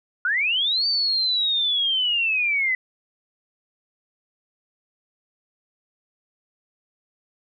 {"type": "linear two-way sweep", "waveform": "sine", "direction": "up then down", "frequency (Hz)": [1396.9, 4613, 1991], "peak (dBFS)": -19, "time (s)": [0.25, 2.75], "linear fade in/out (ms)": 2, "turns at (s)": 0.87, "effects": []}